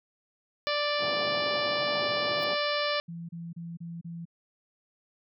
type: harmonic tone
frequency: 587.3 Hz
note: D5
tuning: in tune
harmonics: 1 / 2 / 3 / 4 / 5 / 6 / 7 / 8 / 9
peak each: -30 / -33 / -35 / -36 / -37 / -38 / -38 / -39 / -40 dBFS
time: 0.67-3 s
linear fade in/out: 0 ms
type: band-pass noise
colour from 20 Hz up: white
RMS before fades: -39 dBFS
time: 0.98-2.57 s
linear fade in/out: 50 ms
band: 110 to 820 Hz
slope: 24 dB/octave
type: noise with exponential growth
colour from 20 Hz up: violet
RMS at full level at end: -47 dBFS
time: 2.35-2.44 s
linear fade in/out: 2 ms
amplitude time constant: 19 ms
type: tone bursts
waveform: sine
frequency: 168.7 Hz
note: E3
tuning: 40 cents sharp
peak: -36 dBFS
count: 5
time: 3.08-4.254 s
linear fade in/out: 10 ms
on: 210 ms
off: 31 ms
effects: none